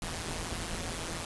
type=noise with amplitude modulation; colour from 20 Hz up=pink; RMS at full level=-33 dBFS; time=0.02-1.25 s; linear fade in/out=2 ms; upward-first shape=sine; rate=167 Hz; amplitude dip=80%; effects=resampled to 24000 Hz